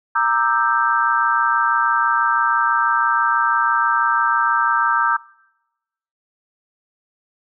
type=chord; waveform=sine; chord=E half-diminished seventh; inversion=second; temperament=equal with one note detuned; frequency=932.3 / 1192.4 / 1318.5 / 1568 Hz; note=Bb5 / D6 / E6 / G6; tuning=0 / +26 / 0 / 0 cents; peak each=-20 dBFS; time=0.15-5.17 s; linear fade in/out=10 ms; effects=noise-tail reverb RT60 1.0 s tail -25 dB re dry